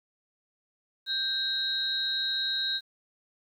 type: tone cluster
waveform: sine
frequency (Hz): 1580 / 3816 / 4125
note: G6 / A#7 / C8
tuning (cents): +13 / +40 / -25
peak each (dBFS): -35 / -29 / -32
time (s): 1.06-2.81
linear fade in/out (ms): 50
effects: 10-bit